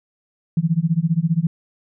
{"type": "tone with tremolo", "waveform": "sine", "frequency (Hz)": 164.8, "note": "E3", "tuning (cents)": 0, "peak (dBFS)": -12, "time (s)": [0.57, 1.47], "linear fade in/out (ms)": 2, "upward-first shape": "sine", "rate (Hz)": 15, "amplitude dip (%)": 95, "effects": []}